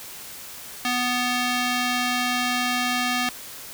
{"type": "tone with band-pass filter", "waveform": "square", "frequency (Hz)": 247.5, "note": "B3", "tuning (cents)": 4, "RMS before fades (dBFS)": -24, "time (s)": [0.85, 3.29], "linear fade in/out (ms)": 0, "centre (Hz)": 2900, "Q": 0.64, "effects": ["white hiss -39 dBFS RMS until 3.73 s"]}